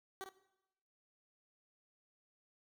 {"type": "tone with echo", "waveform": "15% pulse", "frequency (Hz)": 383.4, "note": "G4", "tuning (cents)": -38, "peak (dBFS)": -36, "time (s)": [0.21, 0.24], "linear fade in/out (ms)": 0, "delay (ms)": 50, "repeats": 1, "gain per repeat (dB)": -7, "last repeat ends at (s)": 0.29, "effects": ["noise-tail reverb RT60 0.9 s tail -17 dB re dry"]}